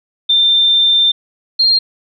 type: tone pair in turn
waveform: sine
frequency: 3584 / 4205 Hz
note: A7 / C8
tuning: +31 / +8 cents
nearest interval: minor third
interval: 277 cents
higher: second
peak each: -8 dBFS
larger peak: neither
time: 0.29-1.12 / 1.59-1.79 s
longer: first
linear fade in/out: 10 ms
effects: none